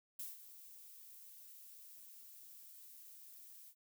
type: noise with ADSR envelope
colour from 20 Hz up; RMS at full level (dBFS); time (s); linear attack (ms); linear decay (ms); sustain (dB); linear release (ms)
violet; -44; 0.19-3.75; 5; 170; -13; 71
effects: none